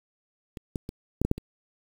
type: clicks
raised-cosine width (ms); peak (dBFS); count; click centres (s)
3; -25 / -17 / -22 / -11 / -11 / -8 / -23; 7; 0.572 / 0.758 / 0.891 / 1.216 / 1.25 / 1.314 / 1.38
effects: 7-bit